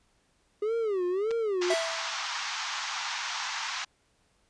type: tone with vibrato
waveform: triangle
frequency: 405.5 Hz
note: G#4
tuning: 41 cents flat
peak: -24 dBFS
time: 0.62-1.74 s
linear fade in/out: 5 ms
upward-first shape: sine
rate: 1.7 Hz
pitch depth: 230 cents each way
type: clicks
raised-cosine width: 0.2 ms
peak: -23 dBFS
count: 2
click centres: 1.308 / 1.313 s
type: band-pass noise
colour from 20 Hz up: pink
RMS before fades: -34 dBFS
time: 1.61-3.85 s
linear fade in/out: 10 ms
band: 830 to 6600 Hz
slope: 48 dB/octave
type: tone with exponential decay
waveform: square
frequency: 659.3 Hz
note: E5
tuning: in tune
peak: -24 dBFS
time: 1.7-2.3 s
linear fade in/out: 5 ms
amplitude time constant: 130 ms
effects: pink hiss -69 dBFS RMS until 4.49 s + resampled to 22050 Hz